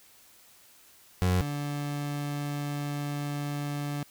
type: tone pair in turn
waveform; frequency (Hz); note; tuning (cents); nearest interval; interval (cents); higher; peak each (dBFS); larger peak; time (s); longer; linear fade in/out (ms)
30% pulse; 91 / 144.92; F#2 / D3; -28 / -23; minor sixth; 805; second; -20 / -28; first; 1.22-1.41 / 1.41-4.03; second; 0
effects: white hiss -57 dBFS RMS until 4.1 s